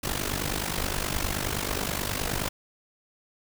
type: noise with amplitude modulation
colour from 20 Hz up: pink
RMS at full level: -26 dBFS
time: 0.03-2.49 s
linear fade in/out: 10 ms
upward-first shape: sine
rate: 49.5 Hz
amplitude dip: 80%
effects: none